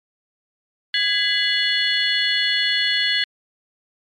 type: tone cluster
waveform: sine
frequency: 1658 / 2011 / 2929 / 3429 / 4315 Hz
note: G#6 / B6 / F#7 / A7 / C#8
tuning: -3 / +31 / -18 / -45 / -47 cents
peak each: -23 dBFS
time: 0.94-3.24 s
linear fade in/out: 2 ms
effects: tanh soft clip ceiling -7 dBFS + MP3 96 kbps